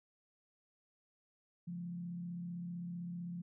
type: tone with frequency modulation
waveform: sine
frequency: 174.1 Hz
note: F3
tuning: 5 cents flat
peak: -40 dBFS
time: 1.67-3.42 s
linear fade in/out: 10 ms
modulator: 35.6 Hz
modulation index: 0.38
effects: none